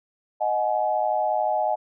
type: tone cluster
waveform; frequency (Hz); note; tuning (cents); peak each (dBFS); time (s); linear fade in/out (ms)
sine; 622 / 736 / 847; D#5 / F#5 / G#5; -1 / -9 / +34; -25; 0.4-1.76; 20
effects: none

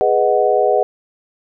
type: chord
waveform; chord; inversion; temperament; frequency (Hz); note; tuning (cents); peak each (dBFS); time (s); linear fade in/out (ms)
sine; G# minor seventh; none; equal; 415.3 / 493.9 / 622.3 / 740; G#4 / B4 / D#5 / F#5; 0 / 0 / 0 / 0; -17; 0.01-0.83; 0
effects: none

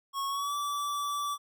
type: tone with pitch glide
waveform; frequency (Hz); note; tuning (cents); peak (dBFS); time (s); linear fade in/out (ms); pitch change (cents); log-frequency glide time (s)
square; 1100 to 1156.7; C#6 to D6; -14 to -27; -31; 0.13-1.38; 50; +87; 0.28-0.54
effects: none

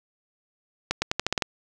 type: accelerating click train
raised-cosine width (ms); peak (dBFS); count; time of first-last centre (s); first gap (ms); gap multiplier
0.2; -6; 8; 0.91-1.422; 110; 0.86
effects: none

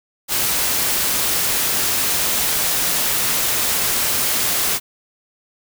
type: noise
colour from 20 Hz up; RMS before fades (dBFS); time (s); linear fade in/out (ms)
white; -19; 0.28-4.8; 50
effects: none

